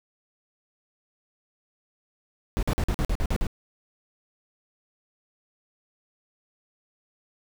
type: noise bursts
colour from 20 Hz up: brown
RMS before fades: -24 dBFS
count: 9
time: 2.57-3.468 s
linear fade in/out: 0 ms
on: 58 ms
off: 47 ms
effects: none